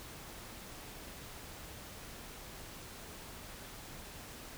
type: silence
effects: pink hiss -49 dBFS RMS until 4.57 s